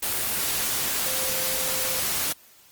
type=tone in noise; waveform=sine; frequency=521 Hz; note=C5; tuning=7 cents flat; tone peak=-35 dBFS; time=1.06-2 s; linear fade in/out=10 ms; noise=white; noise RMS=-26 dBFS; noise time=0.02-2.33 s; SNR=-12 dB; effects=white hiss -54 dBFS RMS until 2.71 s + Opus 24 kbps